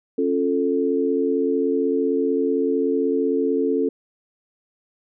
sine chord, Db augmented, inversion none, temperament equal with one note detuned, 273.4 / 349.2 / 440 Hz, Db4 / F4 / A4, -24 / 0 / 0 cents, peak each -22 / -25 / -21 dBFS, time 0.18-3.89 s, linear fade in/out 5 ms, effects none

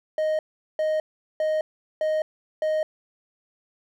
triangle tone bursts, 622 Hz, D#5, 1 cent flat, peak -19 dBFS, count 5, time 0.18-2.83 s, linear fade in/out 2 ms, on 210 ms, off 400 ms, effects none

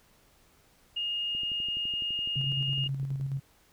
sine tone, 2844 Hz, F7, 31 cents sharp, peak -29 dBFS, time 0.96-2.88 s, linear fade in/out 10 ms
click train, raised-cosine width 3 ms, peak -35 dBFS, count 23, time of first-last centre 1.35-3.199 s, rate 11.9 Hz
sine tone with tremolo, 136.5 Hz, C#3, 26 cents flat, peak -28 dBFS, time 2.36-3.4 s, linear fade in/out 10 ms, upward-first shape square, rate 9.4 Hz, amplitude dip 40%
effects pink hiss -63 dBFS RMS until 3.72 s

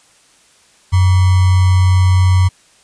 sine tone with sample-and-hold, 92.3 Hz, F#2, 4 cents flat, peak -7 dBFS, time 0.92-2.49 s, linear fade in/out 20 ms, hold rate 1050 Hz, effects white hiss -50 dBFS RMS until 2.83 s + resampled to 22050 Hz

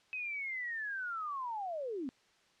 sine linear sweep, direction down, 2552 to 240.7 Hz, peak -36 dBFS, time 0.13-2.09 s, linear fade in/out 0 ms, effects white hiss -68 dBFS RMS until 2.6 s + low-pass 5000 Hz 12 dB/octave

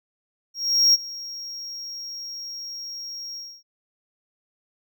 triangle tone with ADSR envelope, 5588 Hz, F8, in tune, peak -11 dBFS, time 0.54-3.63 s, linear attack 400 ms, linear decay 25 ms, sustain -20 dB, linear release 270 ms, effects none

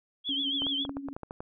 sine tone with vibrato, 3244 Hz, G#7, 41 cents flat, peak -28 dBFS, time 0.24-0.87 s, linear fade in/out 50 ms, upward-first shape triangle, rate 7.2 Hz, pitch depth 120 cents each way
sine tone with tremolo, 277.2 Hz, C#4, in tune, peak -32 dBFS, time 0.29-1.13 s, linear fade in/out 0 ms, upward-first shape triangle, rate 12 Hz, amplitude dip 70%
clicks, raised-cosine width 1 ms, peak -24 dBFS, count 10, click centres 0.62 / 0.667 / 0.851 / 0.894 / 0.969 / 1.086 / 1.165 / 1.233 / 1.309 / 1.405 s
effects none

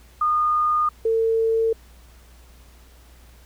sine tone pair in turn, 1223 / 450.2 Hz, D#6 / A4, -30 / +40 cents, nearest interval octave + perfect fourth, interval 1730 cents, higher first, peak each -17 dBFS, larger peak neither, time 0.21-0.89 / 1.05-1.73 s, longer neither, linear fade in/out 5 ms, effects added 60 Hz sine -47 dBFS peak until 3.45 s + pink hiss -54 dBFS RMS until 3.45 s

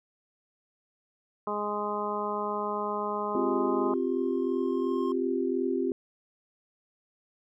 harmonic tone, 207.7 Hz, G#3, in tune, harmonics 1 / 2 / 3 / 4 / 5 / 6, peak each -38 / -34 / -37 / -37 / -33 / -37 dBFS, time 1.47-3.94 s, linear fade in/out 2 ms
triangle tone with exponential growth, 1066 Hz, C6, 32 cents sharp, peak -33 dBFS, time 3-5.12 s, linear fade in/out 2 ms, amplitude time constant 460 ms
sine chord, C suspended fourth, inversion none, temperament equal, 261.6 / 349.2 / 392 Hz, C4 / F4 / G4, 0 / 0 / 0 cents, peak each -30 dBFS, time 3.35-5.92 s, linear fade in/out 2 ms
effects none

